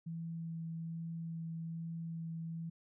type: tone with vibrato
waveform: sine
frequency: 164.81 Hz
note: E3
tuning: in tune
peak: -39 dBFS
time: 0.06-2.7 s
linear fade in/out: 10 ms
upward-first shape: sine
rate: 1.2 Hz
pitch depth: 9 cents each way
effects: none